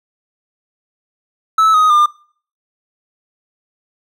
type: tone with pitch steps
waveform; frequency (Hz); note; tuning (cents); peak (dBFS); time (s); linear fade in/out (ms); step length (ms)
triangle; 1305 / 1252.6 / 1202.2; E6 / D#6 / D6; -18 / +11 / +40; -6; 1.58-2.06; 5; 160
effects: noise-tail reverb RT60 0.5 s tail -23 dB re dry